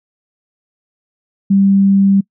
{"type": "tone", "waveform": "sine", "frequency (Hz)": 196.4, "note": "G3", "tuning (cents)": 4, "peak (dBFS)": -7, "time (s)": [1.5, 2.21], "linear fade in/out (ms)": 10, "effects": ["noise-tail reverb RT60 0.1 s tail -25 dB re dry"]}